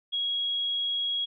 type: tone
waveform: sine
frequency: 3310 Hz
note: G#7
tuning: 6 cents flat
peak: -26 dBFS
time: 0.12-1.26 s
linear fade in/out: 20 ms
effects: none